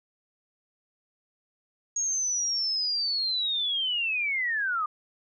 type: linear sweep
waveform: sine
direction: down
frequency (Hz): 6620 to 1191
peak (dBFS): -25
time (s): 1.96-4.86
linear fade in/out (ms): 5
effects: none